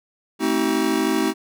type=chord; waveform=square; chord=A diminished seventh; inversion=none; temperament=just; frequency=220 / 264 / 316.8 / 380.2 Hz; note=A3 / C4 / Eb4 / Gb4; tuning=0 / +16 / +31 / +47 cents; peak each=-27 / -25 / -23 / -25 dBFS; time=0.39-1.34 s; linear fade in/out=50 ms; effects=none